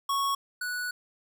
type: tone pair in turn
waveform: square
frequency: 1107 / 1474.6 Hz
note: C#6 / F#6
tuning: -3 / -6 cents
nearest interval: perfect fourth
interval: 497 cents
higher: second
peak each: -26 / -31 dBFS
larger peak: first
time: 0.09-0.35 / 0.61-0.91 s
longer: second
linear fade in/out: 5 ms
effects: none